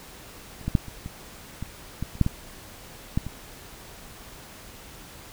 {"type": "clicks", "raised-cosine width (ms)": 5, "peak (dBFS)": [-30, -14, -6, -25, -22, -19, -16, -27, -6, -12, -10, -21], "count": 12, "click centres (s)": [0.613, 0.68, 0.752, 0.883, 1.061, 1.626, 2.026, 2.154, 2.213, 2.264, 3.175, 3.266], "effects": ["pink hiss -45 dBFS RMS until 5.32 s"]}